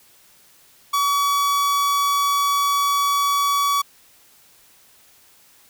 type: tone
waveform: 45% pulse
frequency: 1136 Hz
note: C#6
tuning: 42 cents sharp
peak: -17 dBFS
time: 0.93-3.82 s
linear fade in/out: 10 ms
effects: white hiss -53 dBFS RMS until 5.69 s